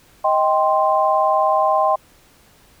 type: chord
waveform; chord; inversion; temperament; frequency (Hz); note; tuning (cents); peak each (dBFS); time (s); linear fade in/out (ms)
sine; C minor; first; just; 627.9 / 784.9 / 1046.5; Eb5 / G5 / C6; +16 / +2 / 0; -18; 0.24-1.96; 10
effects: pink hiss -52 dBFS RMS until 2.8 s